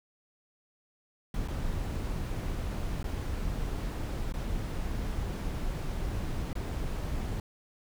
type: noise with dropouts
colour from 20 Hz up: brown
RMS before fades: -33 dBFS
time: 1.34-7.4 s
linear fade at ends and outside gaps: 2 ms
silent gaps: 1.477-1.483 / 3.029-3.041 / 4.324-4.339 / 6.531-6.553 s
effects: none